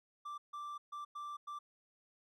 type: tone bursts at uneven times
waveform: triangle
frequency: 1174.7 Hz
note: D6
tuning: in tune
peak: -40 dBFS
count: 5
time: 0.25-0.38 / 0.53-0.78 / 0.92-1.05 / 1.15-1.37 / 1.47-1.59 s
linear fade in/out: 10 ms
effects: none